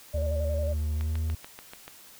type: tone with vibrato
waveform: sine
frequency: 581 Hz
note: D5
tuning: 19 cents flat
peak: -31 dBFS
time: 0.13-0.74 s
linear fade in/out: 20 ms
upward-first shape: square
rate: 11 Hz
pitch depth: 40 cents each way
type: tone with pitch glide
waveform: triangle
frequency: 76 to 79.5 Hz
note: D#2 to D#2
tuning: -40 to +38 cents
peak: -24 dBFS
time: 0.14-1.35 s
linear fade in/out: 5 ms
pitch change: +78 cents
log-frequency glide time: 0.92-1.17 s
type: click train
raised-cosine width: 0.3 ms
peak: -25 dBFS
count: 7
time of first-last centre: 1.01-1.88 s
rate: 6.9 Hz
effects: white hiss -51 dBFS RMS until 2.19 s